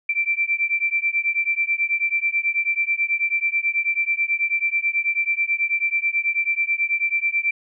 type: beating tone pair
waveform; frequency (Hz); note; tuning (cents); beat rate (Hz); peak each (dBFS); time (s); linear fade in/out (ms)
sine; 2341 / 2350.2; D7 / D7; -6 / +1; 9.2; -22; 0.09-7.51; 5
effects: none